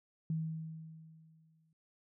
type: tone with exponential decay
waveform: sine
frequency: 160 Hz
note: D#3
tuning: 49 cents sharp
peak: -31 dBFS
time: 0.3-1.73 s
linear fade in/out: 2 ms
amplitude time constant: 310 ms
effects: none